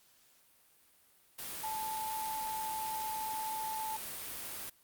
sine tone in noise, 876 Hz, A5, 8 cents flat, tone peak -36 dBFS, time 1.63-3.97 s, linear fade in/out 10 ms, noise white, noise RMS -42 dBFS, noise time 1.38-4.7 s, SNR +3 dB, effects white hiss -66 dBFS RMS until 4.83 s + Opus 48 kbps

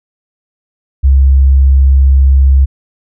sine tone, 67.5 Hz, C#2, 45 cents flat, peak -3 dBFS, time 1.03-2.66 s, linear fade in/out 20 ms, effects none

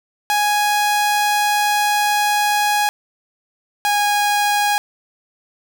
sawtooth tone pair in turn, 830.6 / 823.9 Hz, G#5 / G#5, 0 / -14 cents, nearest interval unison, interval 14 cents, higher first, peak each -11 dBFS, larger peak neither, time 0.3-2.89 / 3.85-4.78 s, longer first, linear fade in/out 0 ms, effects none

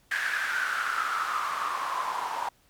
white noise with band-pass filter sweep, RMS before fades -30 dBFS, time 0.11-2.49 s, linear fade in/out 5 ms, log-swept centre 1700 to 910 Hz, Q 7.9, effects pink hiss -64 dBFS RMS until 2.69 s

